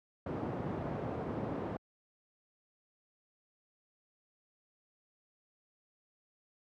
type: band-pass noise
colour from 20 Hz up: pink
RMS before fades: -38 dBFS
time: 0.26-1.77 s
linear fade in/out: 5 ms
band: 110 to 770 Hz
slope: 12 dB/octave
effects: high-pass 60 Hz 12 dB/octave